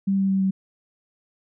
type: tone with pitch steps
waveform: sine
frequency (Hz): 195.3 / 193.95 / 192.61 / 191.28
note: G3 / G3 / G3 / G3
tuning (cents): -6 / -18 / -30 / -42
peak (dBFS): -18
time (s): 0.07-0.51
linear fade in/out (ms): 10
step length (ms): 110
effects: none